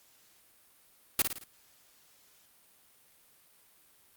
white noise with echo, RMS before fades -24 dBFS, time 1.19-1.22 s, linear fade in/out 2 ms, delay 55 ms, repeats 4, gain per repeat -6 dB, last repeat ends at 1.44 s, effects white hiss -63 dBFS RMS until 4.16 s + Opus 48 kbps

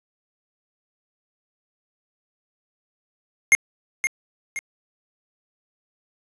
square tone with echo, 2136 Hz, C7, 35 cents sharp, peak -11 dBFS, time 3.52-3.55 s, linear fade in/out 0 ms, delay 520 ms, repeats 2, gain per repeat -8 dB, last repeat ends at 4.59 s, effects resampled to 24000 Hz + 8-bit

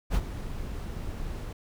brown noise with ADSR envelope, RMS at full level -22 dBFS, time 0.1-1.53 s, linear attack 49 ms, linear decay 53 ms, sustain -13 dB, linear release 6 ms, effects none

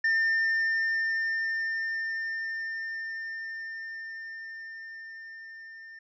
triangle tone with level ramp, 1803 Hz, A6, 42 cents sharp, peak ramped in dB -20 to -42 dBFS, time 0.04-5.99 s, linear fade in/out 5 ms, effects resampled to 16000 Hz

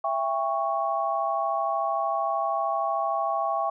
sine chord, C# diminished, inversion first, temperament just, 665.2 / 798.3 / 1108.7 Hz, E5 / G5 / C#6, +16 / +31 / 0 cents, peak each -28 dBFS, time 0.04-3.7 s, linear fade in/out 5 ms, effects none

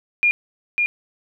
sine tone with echo, 2418 Hz, D7, 50 cents sharp, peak -13 dBFS, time 0.23-0.31 s, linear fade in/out 0 ms, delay 550 ms, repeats 1, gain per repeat -3 dB, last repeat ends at 0.86 s, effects none

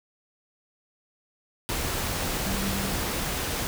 sine tone in noise, 196 Hz, G3, in tune, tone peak -31 dBFS, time 2.46-2.93 s, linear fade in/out 0 ms, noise pink, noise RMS -29 dBFS, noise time 1.69-3.67 s, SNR -5 dB, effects none

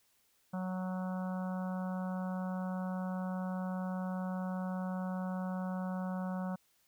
harmonic tone, 185 Hz, F#3, in tune, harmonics 1 / 3 / 4 / 5 / 6 / 7 / 8, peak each -35 / -45 / -47 / -49 / -51 / -52 / -53 dBFS, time 0.53-6.56 s, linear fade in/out 10 ms, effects white hiss -72 dBFS RMS until 6.87 s

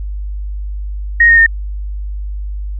sine tone with pitch steps, 1869 / 1847.5 / 1826.3 Hz, A#6 / A#6 / A#6, +4 / -16 / -36 cents, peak -4 dBFS, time 1.2-1.464 s, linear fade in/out 5 ms, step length 88 ms, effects added 50 Hz sine -19 dBFS peak until 2.79 s

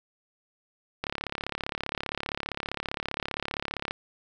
click train, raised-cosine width 0.3 ms, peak -14 dBFS, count 102, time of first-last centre 1.04-3.909 s, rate 35.2 Hz, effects none

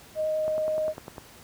sine tone with vibrato, 622.3 Hz, D#5, in tune, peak -24 dBFS, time 0.15-0.94 s, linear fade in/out 50 ms, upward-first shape triangle, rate 10 Hz, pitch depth 8 cents each way
click train, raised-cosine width 1 ms, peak -23 dBFS, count 8, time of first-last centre 0.48-1.181 s, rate 9.98 Hz
effects pink hiss -50 dBFS RMS until 1.43 s + high-pass 60 Hz 12 dB/octave

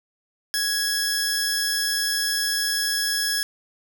sawtooth tone pair together, 1661.2 / 5274 Hz, G#6 / E8, 0 / 0 cents, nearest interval octave + minor sixth, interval 2000 cents, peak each -21 / -22 dBFS, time 0.54-3.43 s, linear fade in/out 0 ms, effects 9-bit

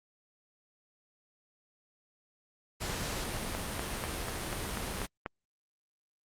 pink noise, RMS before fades -36 dBFS, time 2.8-5.07 s, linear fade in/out 20 ms
click train, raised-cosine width 0.5 ms, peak -20 dBFS, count 8, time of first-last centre 3.55-5.261 s, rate 4.09 Hz
effects low-pass 12000 Hz 12 dB/octave + Opus 48 kbps

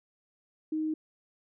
sine tone, 312.1 Hz, D#4, 5 cents sharp, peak -28 dBFS, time 0.72-0.94 s, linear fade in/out 5 ms, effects none

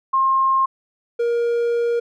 sine / triangle tone pair in turn, 1066 / 471.6 Hz, C6 / A#4, +32 / +20 cents, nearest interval octave + major second, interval 1412 cents, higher first, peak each -14 / -15 dBFS, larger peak first, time 0.13-0.66 / 1.19-2 s, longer second, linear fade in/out 10 ms, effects none

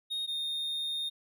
triangle tone pair in turn, 3720 / 3675 Hz, A#7 / A#7, -4 / -25 cents, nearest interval unison, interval 21 cents, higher first, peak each -30 / -30 dBFS, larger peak neither, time 0.1-0.27 / 0.27-1.1 s, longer second, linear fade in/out 20 ms, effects none

